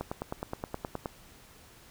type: click train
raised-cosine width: 1 ms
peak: -19 dBFS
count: 11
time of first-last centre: 0.01-1.058 s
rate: 9.54 Hz
effects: pink hiss -55 dBFS RMS until 1.9 s